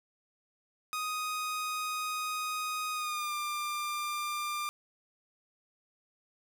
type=tone with pitch glide; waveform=sawtooth; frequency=1248 to 1193 Hz; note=D#6 to D6; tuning=+5 to +27 cents; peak=-29 dBFS; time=0.93-4.69 s; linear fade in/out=0 ms; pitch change=-78 cents; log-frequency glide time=2.92-3.34 s; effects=none